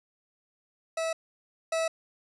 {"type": "tone pair in turn", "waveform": "40% pulse", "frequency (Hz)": [651, 651], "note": ["E5", "E5"], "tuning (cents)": [-22, -22], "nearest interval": "unison", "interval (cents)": 0, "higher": "neither", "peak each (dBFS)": [-27, -25], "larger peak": "second", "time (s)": [[0.97, 1.13], [1.72, 1.88]], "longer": "neither", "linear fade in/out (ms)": 5, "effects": ["resampled to 24000 Hz", "10-bit"]}